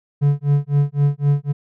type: tone with tremolo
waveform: triangle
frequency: 143.5 Hz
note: D3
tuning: 40 cents flat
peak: -9 dBFS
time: 0.21-1.53 s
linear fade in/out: 20 ms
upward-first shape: sine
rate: 3.9 Hz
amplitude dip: 100%
effects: none